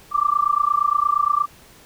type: tone with amplitude modulation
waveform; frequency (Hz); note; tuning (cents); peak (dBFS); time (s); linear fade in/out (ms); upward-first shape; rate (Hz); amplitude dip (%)
sine; 1174.7; D6; 0; -12; 0.11-1.47; 50; sine; 28.6; 95
effects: pink hiss -48 dBFS RMS until 1.85 s